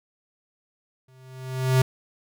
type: tone with exponential growth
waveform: square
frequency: 129.9 Hz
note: C3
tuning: 12 cents flat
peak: -15 dBFS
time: 1.08-1.82 s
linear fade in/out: 5 ms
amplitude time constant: 160 ms
effects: none